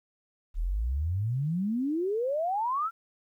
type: exponential sweep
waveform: sine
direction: up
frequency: 36.71 to 1388 Hz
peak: -26 dBFS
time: 0.54-2.91 s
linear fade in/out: 50 ms
effects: 11-bit